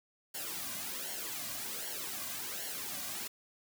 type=noise with flanger; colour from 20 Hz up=white; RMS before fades=-40 dBFS; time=0.34-3.28 s; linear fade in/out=10 ms; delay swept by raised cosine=0.8 to 2.3 ms; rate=1.3 Hz; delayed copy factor=-0.7; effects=none